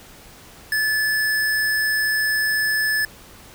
square tone, 1733 Hz, A6, 27 cents flat, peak -19 dBFS, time 0.72-3.05 s, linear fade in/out 2 ms, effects pink hiss -45 dBFS RMS until 3.54 s

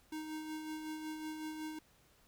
square tone with tremolo, 311.1 Hz, D#4, in tune, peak -40 dBFS, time 0.12-1.79 s, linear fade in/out 5 ms, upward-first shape sine, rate 5.4 Hz, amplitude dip 40%, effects pink hiss -68 dBFS RMS until 2.27 s

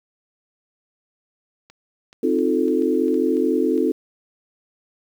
clicks, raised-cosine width 0.2 ms, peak -29 dBFS, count 9, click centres 1.7 / 2.129 / 2.388 / 2.682 / 2.822 / 3.082 / 3.143 / 3.369 / 3.778 s
sine chord, F dominant seventh, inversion second, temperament equal with one note detuned, 261.6 / 311.1 / 355.5 / 440 Hz, C4 / Eb4 / F4 / A4, 0 / 0 / +31 / 0 cents, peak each -22 dBFS, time 2.23-3.92 s, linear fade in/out 5 ms
effects 8-bit

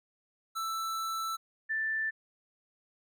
square / sine tone pair in turn, 1324 / 1767.3 Hz, E6 / A6, +7 / +7 cents, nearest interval perfect fourth, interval 500 cents, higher second, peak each -33 / -29 dBFS, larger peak second, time 0.55-1.37 / 1.69-2.11 s, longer first, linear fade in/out 20 ms, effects none

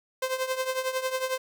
sawtooth tone with tremolo, 519 Hz, C5, 14 cents flat, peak -20 dBFS, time 0.22-1.38 s, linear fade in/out 5 ms, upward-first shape triangle, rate 11 Hz, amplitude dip 80%, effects none

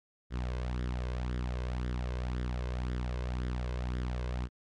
sawtooth tone with flanger, 61.74 Hz, B1, in tune, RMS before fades -34 dBFS, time 0.3-4.49 s, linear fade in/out 50 ms, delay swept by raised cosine 0.57 to 1.97 ms, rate 1.9 Hz, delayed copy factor +0.55, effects low-pass 5000 Hz 12 dB/octave + MP3 64 kbps

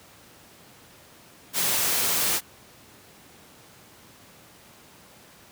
white noise, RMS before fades -24 dBFS, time 1.53-2.41 s, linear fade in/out 50 ms, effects pink hiss -51 dBFS RMS until 5.51 s + high-pass 100 Hz 12 dB/octave

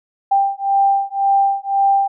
sine beating tone pair, 789 / 790.9 Hz, G5 / G5, +11 / +15 cents, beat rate 1.9 Hz, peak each -16 dBFS, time 0.31-2.08 s, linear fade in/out 10 ms, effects none

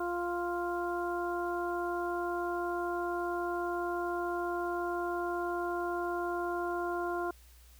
harmonic tone, 349.2 Hz, F4, in tune, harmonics 1 / 2 / 3 / 4, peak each -34 / -37 / -39 / -40 dBFS, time 0-7.31 s, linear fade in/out 5 ms, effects added 60 Hz sine -55 dBFS peak until 7.79 s + white hiss -62 dBFS RMS until 7.79 s

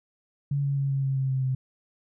sine tone with pitch steps, 141.5 / 139.87 / 138.27 / 136.68 / 135.11 / 133.56 / 132.02 / 130.51 Hz, C#3 / C#3 / C#3 / C#3 / C#3 / C3 / C3 / C3, +36 / +16 / -4 / -24 / -44 / +36 / +16 / -4 cents, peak -23 dBFS, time 0.51-1.55 s, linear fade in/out 5 ms, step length 130 ms, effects none

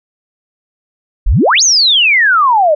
sine exponential two-way sweep, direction up then down, 30.87 to 6645 to 578 Hz, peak -6 dBFS, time 1.26-2.75 s, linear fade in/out 10 ms, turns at 1.63 s, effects none

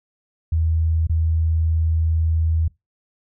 sine tone with dropouts, 80.8 Hz, E2, 34 cents flat, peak -16 dBFS, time 0.52-2.68 s, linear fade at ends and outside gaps 5 ms, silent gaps 1.07-1.095 s, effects noise-tail reverb RT60 0.2 s tail -23 dB re dry

